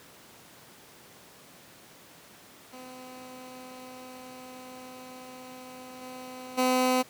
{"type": "tone with level steps", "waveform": "15% pulse", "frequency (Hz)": 254.9, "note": "C4", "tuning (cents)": -45, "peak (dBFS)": [-37, -34, -16], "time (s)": [2.72, 7.03], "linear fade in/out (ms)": 20, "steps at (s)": [6.01, 6.57], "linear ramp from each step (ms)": 20, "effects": ["pink hiss -52 dBFS RMS until 7.09 s", "high-pass 150 Hz 12 dB/octave"]}